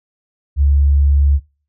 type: tone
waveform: sine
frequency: 70.8 Hz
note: C#2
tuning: 37 cents sharp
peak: -9 dBFS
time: 0.56-1.4 s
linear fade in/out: 50 ms
effects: noise-tail reverb RT60 0.4 s tail -22 dB re dry